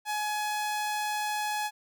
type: tone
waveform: sawtooth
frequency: 843 Hz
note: G#5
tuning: 26 cents sharp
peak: -25 dBFS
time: 0.05-1.71 s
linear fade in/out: 50 ms
effects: none